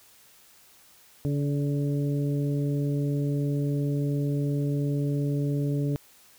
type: harmonic tone with a mistuned harmonic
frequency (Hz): 142.9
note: D3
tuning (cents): -47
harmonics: 1 / 2 / 3 / 4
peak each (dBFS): -25 / -30 / -35 / -41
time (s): 1.25-5.96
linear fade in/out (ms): 0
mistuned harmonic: 4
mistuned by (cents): +21
effects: white hiss -56 dBFS RMS until 6.38 s